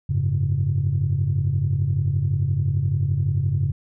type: chord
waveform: sine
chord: F# suspended second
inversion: none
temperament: just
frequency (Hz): 92.5 / 104.06 / 138.75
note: F#2 / G#2 / C#3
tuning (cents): 0 / +4 / +2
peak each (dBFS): -23 / -23 / -21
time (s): 0.09-3.72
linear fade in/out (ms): 10
effects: tanh soft clip ceiling -12 dBFS